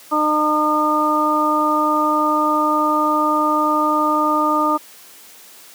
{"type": "harmonic tone", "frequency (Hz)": 303.9, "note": "D#4", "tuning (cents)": -41, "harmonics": [1, 2, 3, 4], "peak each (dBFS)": [-20, -23, -21, -17], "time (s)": [0.11, 4.78], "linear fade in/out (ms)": 20, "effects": ["white hiss -43 dBFS RMS until 5.74 s", "high-pass 200 Hz 12 dB/octave"]}